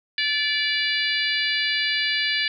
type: harmonic tone with a mistuned harmonic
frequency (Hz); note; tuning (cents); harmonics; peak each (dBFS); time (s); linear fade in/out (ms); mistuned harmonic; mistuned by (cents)
580; D5; -22; 3 / 4 / 5 / 6 / 7 / 8; -26 / -27 / -28 / -29 / -29 / -30; 0.18-2.48; 2; 8; +29
effects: none